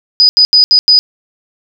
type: tone bursts at uneven times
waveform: sine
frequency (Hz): 4970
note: D#8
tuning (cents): -3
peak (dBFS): -3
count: 5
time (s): 0.2-0.29 / 0.37-0.45 / 0.53-0.64 / 0.71-0.79 / 0.88-0.99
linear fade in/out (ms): 0
effects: none